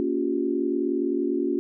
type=chord; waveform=sine; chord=G half-diminished seventh; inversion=first; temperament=just; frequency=235.2 / 282.2 / 352.8 / 392 Hz; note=Bb3 / Db4 / F4 / G4; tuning=+16 / +31 / +18 / 0 cents; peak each=-31 / -26 / -26 / -31 dBFS; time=0-1.59 s; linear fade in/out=0 ms; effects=none